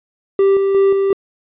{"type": "tone with tremolo", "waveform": "triangle", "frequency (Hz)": 392, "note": "G4", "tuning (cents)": 0, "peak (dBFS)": -7, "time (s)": [0.39, 1.13], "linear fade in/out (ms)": 2, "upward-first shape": "square", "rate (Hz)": 2.8, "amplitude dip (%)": 35, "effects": ["resampled to 8000 Hz"]}